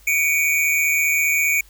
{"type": "tone pair together", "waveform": "square", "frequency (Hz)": [2265, 2420], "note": ["C#7", "D#7"], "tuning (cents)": [37, -49], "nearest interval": "minor second", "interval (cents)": 114, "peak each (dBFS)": [-19, -21], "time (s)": [0.07, 1.61], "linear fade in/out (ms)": 5, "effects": ["added 50 Hz sine -48 dBFS peak until 1.69 s", "white hiss -53 dBFS RMS until 1.69 s"]}